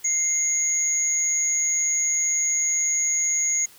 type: tone pair together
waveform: sine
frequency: 2100 / 6671 Hz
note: C7 / G#8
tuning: +6 / +7 cents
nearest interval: octave + minor sixth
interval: 2001 cents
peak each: -31 / -20 dBFS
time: 0.04-3.66 s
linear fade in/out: 10 ms
effects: white hiss -50 dBFS RMS until 3.78 s